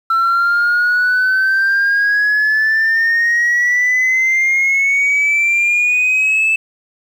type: exponential sweep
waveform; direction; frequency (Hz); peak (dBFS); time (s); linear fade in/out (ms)
sine; up; 1339 to 2637; -9; 0.1-6.56; 5
effects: tanh soft clip ceiling -9 dBFS + 7-bit